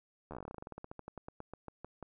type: slowing click train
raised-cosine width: 1 ms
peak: -30 dBFS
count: 28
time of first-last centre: 0.31-2.027 s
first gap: 12 ms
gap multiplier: 1.11
effects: none